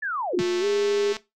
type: linear sweep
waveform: sine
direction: down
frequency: 1781 to 110 Hz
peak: -25 dBFS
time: 0.02-0.42 s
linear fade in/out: 10 ms
type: tone with pitch glide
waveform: sine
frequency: 356.5 to 407.2 Hz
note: F4 to G#4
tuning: +36 to -34 cents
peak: -21 dBFS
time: 0.33-1.13 s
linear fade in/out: 10 ms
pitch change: +230 cents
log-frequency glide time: 0.6-0.65 s
type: click train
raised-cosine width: 0.2 ms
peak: -16 dBFS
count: 172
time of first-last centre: 0.39-1.167 s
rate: 220 Hz
effects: noise-tail reverb RT60 0.2 s tail -17 dB re dry

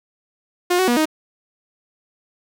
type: tone with pitch steps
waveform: sawtooth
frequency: 356.1 / 373.3 / 241.3 / 312 Hz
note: F4 / F#4 / B3 / D#4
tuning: +34 / +15 / -40 / +5 cents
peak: -11 dBFS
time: 0.7-1.056 s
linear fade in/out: 10 ms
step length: 89 ms
effects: none

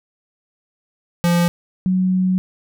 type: tone pair in turn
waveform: square / sine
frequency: 172.9 / 185.35 Hz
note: F3 / F#3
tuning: -17 / +3 cents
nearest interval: minor second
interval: 120 cents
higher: second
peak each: -14 dBFS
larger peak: neither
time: 1.24-1.48 / 1.86-2.38 s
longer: second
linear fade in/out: 0 ms
effects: none

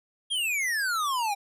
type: exponential sweep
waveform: square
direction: down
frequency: 3300 to 784 Hz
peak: -26 dBFS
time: 0.3-1.35 s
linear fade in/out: 20 ms
effects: resampled to 32000 Hz

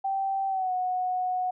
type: tone with pitch glide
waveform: sine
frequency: 778 to 734.3 Hz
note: G5 to F#5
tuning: -13 to -13 cents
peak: -25 dBFS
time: 0.04-1.51 s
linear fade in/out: 10 ms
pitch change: -100 cents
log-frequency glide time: 0.48-0.72 s
effects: none

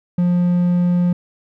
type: tone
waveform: triangle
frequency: 176.6 Hz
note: F3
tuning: 20 cents sharp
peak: -11 dBFS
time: 0.18-1.13 s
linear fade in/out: 5 ms
effects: none

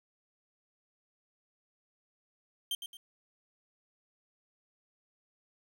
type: tone with echo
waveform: 45% pulse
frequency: 3159 Hz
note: G7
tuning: 13 cents sharp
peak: -31 dBFS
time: 2.71-2.75 s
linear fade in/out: 2 ms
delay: 110 ms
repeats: 2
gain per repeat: -8 dB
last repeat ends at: 2.97 s
effects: 11-bit

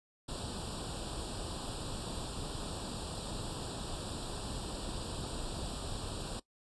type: noise with comb filter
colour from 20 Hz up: pink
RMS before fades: -40 dBFS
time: 0.28-6.4 s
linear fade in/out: 10 ms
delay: 0.24 ms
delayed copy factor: +0.95
effects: noise-tail reverb RT60 0.1 s tail -19 dB re dry + resampled to 24000 Hz

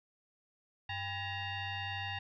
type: tone with frequency modulation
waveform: sine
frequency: 995 Hz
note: B5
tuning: 13 cents sharp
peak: -36 dBFS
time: 0.89-2.19 s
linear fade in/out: 5 ms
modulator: 897 Hz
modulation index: 2.7
effects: none

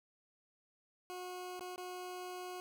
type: tone with dropouts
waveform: 20% pulse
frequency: 363 Hz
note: F#4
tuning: 33 cents flat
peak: -38 dBFS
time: 1.1-2.6 s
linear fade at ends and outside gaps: 0 ms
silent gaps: 1.594-1.608 / 1.76-1.779 s
effects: none

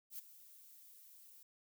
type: noise with ADSR envelope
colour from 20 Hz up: violet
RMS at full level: -45 dBFS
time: 0.1-1.43 s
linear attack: 88 ms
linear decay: 11 ms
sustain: -15 dB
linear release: 3 ms
effects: none

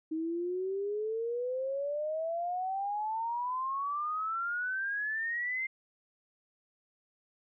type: exponential sweep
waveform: sine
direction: up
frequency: 313.5 to 2106 Hz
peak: -31 dBFS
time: 0.11-5.67 s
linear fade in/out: 10 ms
effects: none

